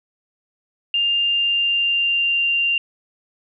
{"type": "tone with pitch glide", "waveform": "sine", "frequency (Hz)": [2802, 2781], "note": ["F7", "F7"], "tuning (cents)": [5, -8], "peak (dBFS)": -16, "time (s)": [0.94, 2.78], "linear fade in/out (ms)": 2, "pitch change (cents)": -13, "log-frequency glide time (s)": [1.14, 2.5], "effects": []}